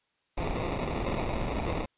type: noise with sample-and-hold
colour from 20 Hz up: pink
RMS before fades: -31 dBFS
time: 0.37-1.86 s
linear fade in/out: 10 ms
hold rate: 1575 Hz
effects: white hiss -74 dBFS RMS until 1.97 s + resampled to 8000 Hz